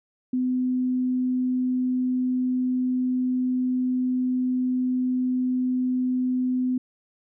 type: tone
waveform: sine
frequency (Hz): 253.4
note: B3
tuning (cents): +45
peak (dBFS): -21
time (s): 0.33-6.78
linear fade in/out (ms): 5
effects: none